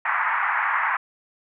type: band-pass noise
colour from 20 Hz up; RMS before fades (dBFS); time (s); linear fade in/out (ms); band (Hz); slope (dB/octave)
pink; -23; 0.05-0.97; 5; 870 to 2100; 48
effects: none